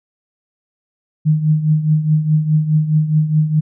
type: tone with tremolo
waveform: sine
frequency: 154.3 Hz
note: D#3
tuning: 14 cents flat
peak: -8 dBFS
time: 1.25-3.61 s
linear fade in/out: 20 ms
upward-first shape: triangle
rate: 4.8 Hz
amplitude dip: 75%
effects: none